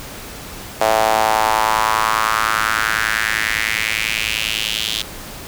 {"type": "tone with high-pass filter sweep", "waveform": "sawtooth", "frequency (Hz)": 110, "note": "A2", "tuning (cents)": 0, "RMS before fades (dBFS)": -18, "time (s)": [0.81, 5.02], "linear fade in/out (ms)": 5, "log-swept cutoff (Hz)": [660, 3400], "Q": 3.5, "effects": ["pink hiss -33 dBFS RMS until 5.47 s"]}